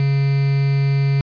triangle tone with quantisation, 138.59 Hz, C#3, in tune, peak -12 dBFS, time 0-1.21 s, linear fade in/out 2 ms, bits 5, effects resampled to 11025 Hz

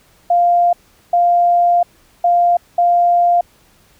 sine tone bursts at uneven times, 698.5 Hz, F5, in tune, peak -9 dBFS, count 4, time 0.3-0.73 / 1.13-1.83 / 2.24-2.57 / 2.78-3.41 s, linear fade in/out 5 ms, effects pink hiss -52 dBFS RMS until 3.99 s

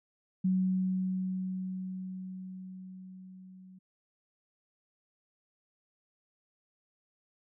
sine tone with level ramp, 186.4 Hz, F#3, 13 cents sharp, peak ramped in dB -24 to -50 dBFS, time 0.44-3.79 s, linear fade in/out 10 ms, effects none

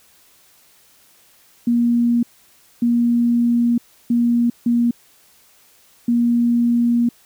sine tone bursts at uneven times, 237.4 Hz, A#3, 32 cents sharp, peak -13 dBFS, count 5, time 1.67-2.23 / 2.82-3.78 / 4.1-4.5 / 4.66-4.91 / 6.08-7.09 s, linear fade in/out 5 ms, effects white hiss -53 dBFS RMS until 7.25 s

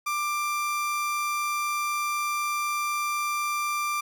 30% pulse tone, 1184 Hz, D6, 14 cents sharp, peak -23 dBFS, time 0.06-4.01 s, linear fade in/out 10 ms, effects none

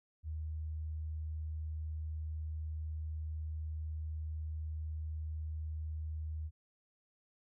sine tone, 78 Hz, D#2, 5 cents sharp, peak -37 dBFS, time 0.23-6.51 s, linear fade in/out 50 ms, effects none

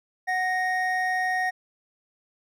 triangle tone pair together, 740 / 1863.4 Hz, F#5 / A#6, 0 / -1 cents, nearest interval octave + major third, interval 1599 cents, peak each -24 dBFS, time 0.27-1.51 s, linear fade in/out 20 ms, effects none

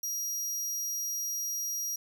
sawtooth tone, 5720 Hz, F8, 41 cents sharp, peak -29 dBFS, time 0.03-1.96 s, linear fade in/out 5 ms, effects none

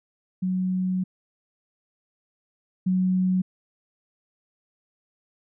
sine tone pair in turn, 185 / 185 Hz, F#3 / F#3, 0 / 0 cents, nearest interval unison, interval 0 cents, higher neither, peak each -22 / -19 dBFS, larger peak second, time 0.42-1.04 / 2.86-3.42 s, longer first, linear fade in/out 10 ms, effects none

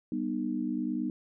sine chord, G augmented, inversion none, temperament just, 196 / 245 / 306.2 Hz, G3 / B3 / D#4, 0 / -14 / -28 cents, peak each -36 / -32 / -33 dBFS, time 0.12-1.1 s, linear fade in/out 2 ms, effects none

